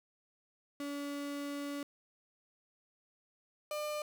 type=tone pair in turn; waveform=35% pulse; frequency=285.4 / 599.5 Hz; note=D4 / D5; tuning=-49 / +36 cents; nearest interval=octave + minor second; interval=1285 cents; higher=second; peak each=-36 / -34 dBFS; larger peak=second; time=0.8-1.83 / 3.71-4.02 s; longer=first; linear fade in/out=2 ms; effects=none